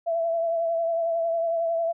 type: tone with vibrato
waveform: sine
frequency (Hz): 667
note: E5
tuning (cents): +20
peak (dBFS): -22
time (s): 0.06-1.93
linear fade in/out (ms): 20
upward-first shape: triangle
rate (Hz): 11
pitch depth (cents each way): 36
effects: none